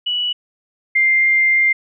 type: tone pair in turn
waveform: sine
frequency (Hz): 2945 / 2101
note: F#7 / C7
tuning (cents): -9 / +7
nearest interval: tritone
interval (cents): 584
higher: first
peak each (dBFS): -17 / -11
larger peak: second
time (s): 0.06-0.33 / 0.95-1.73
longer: second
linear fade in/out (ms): 10
effects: none